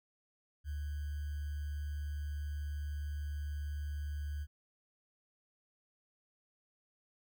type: tone with sample-and-hold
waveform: sine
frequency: 73.42 Hz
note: D2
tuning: in tune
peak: -36 dBFS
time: 0.64-4.47 s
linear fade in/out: 50 ms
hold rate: 1575 Hz
effects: none